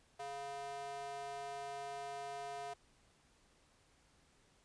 square tone with high-pass filter, 140 Hz, C#3, 18 cents sharp, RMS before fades -45 dBFS, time 0.19-2.74 s, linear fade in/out 10 ms, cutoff 610 Hz, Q 4.5, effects pink hiss -70 dBFS RMS until 4.64 s + resampled to 22050 Hz

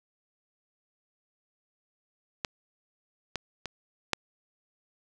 clicks, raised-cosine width 0.2 ms, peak -12 / -14 / -18 / -7 dBFS, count 4, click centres 2.448 / 3.357 / 3.657 / 4.133 s, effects none

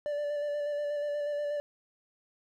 triangle tone with vibrato, 585 Hz, D5, 7 cents flat, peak -28 dBFS, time 0.06-1.6 s, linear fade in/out 0 ms, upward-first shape square, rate 8.3 Hz, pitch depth 16 cents each way, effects none

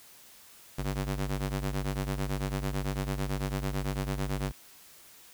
sawtooth ring-modulated tone, 98 Hz, G2, in tune, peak -23 dBFS, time 0.78-4.52 s, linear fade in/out 10 ms, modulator 44.5 Hz, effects white hiss -54 dBFS RMS until 5.33 s

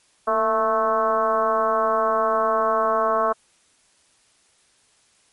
sine tone with frequency modulation, 880 Hz, A5, in tune, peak -17 dBFS, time 0.27-3.33 s, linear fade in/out 10 ms, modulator 216 Hz, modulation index 2, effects white hiss -60 dBFS RMS until 5.32 s + MP3 48 kbps

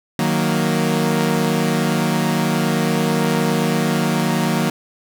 sawtooth chord, D# minor, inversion none, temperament equal, 155.56 / 185 / 233.1 Hz, D#3 / F#3 / A#3, 0 / 0 / 0 cents, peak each -17 / -17 / -16 dBFS, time 0.19-4.7 s, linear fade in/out 2 ms, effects none

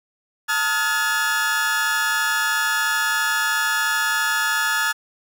40% pulse tone cluster, 894 / 1266 / 1419 / 1705 Hz, A5 / D#6 / F6 / G#6, +27 / +30 / +27 / +45 cents, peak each -28 / -27 / -23 / -21 dBFS, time 0.48-4.93 s, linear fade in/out 20 ms, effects none

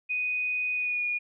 sine tone with pitch glide, 2489 to 2442 Hz, D#7 to D#7, 0 to -33 cents, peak -26 dBFS, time 0.09-1.19 s, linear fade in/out 20 ms, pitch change -33 cents, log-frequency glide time 0.73-1.06 s, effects none

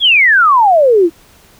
sine exponential sweep, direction down, 3468 to 316.7 Hz, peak -5 dBFS, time 0-1.1 s, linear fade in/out 50 ms, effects pink hiss -45 dBFS RMS until 1.59 s

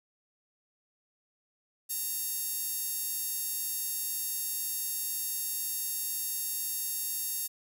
10% pulse tone with high-pass filter, 922 Hz, A#5, 19 cents flat, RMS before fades -34 dBFS, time 1.89-7.48 s, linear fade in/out 20 ms, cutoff 9400 Hz, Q 4.1, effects none

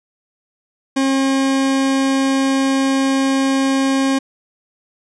40% pulse tone, 269.5 Hz, C#4, 49 cents flat, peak -13 dBFS, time 0.96-4.19 s, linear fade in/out 10 ms, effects resampled to 22050 Hz + 9-bit

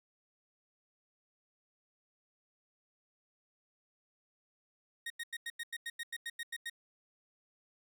30% pulse tone bursts, 1864.7 Hz, A#6, in tune, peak -35 dBFS, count 13, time 5.06-6.698 s, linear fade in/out 5 ms, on 42 ms, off 91 ms, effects none

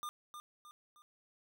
square tone with echo, 1205 Hz, D6, 44 cents sharp, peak -40 dBFS, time 0.03-0.09 s, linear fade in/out 0 ms, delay 310 ms, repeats 3, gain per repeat -7 dB, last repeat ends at 1.02 s, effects none

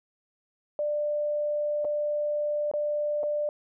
sine tone with dropouts, 593 Hz, D5, 17 cents sharp, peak -25 dBFS, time 0.79-3.49 s, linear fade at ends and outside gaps 1 ms, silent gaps 1.846-1.85 / 2.714-2.737 / 3.232-3.236 s, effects none

